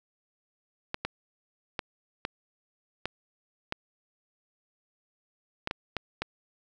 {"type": "clicks", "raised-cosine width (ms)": 0.3, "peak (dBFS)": -14, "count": 10, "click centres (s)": [0.944, 1.05, 1.792, 2.251, 3.056, 3.724, 5.674, 5.711, 5.967, 6.22], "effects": []}